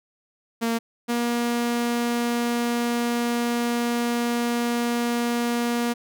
sawtooth tone pair in turn, 230.3 / 237.9 Hz, A#3 / A#3, -21 / +35 cents, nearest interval minor second, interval 56 cents, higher second, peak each -18 dBFS, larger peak neither, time 0.61-0.79 / 1.08-5.94 s, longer second, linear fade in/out 20 ms, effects none

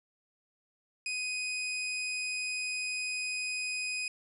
sawtooth tone, 2498 Hz, D#7, 6 cents sharp, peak -29 dBFS, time 1.06-4.08 s, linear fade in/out 2 ms, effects resampled to 24000 Hz

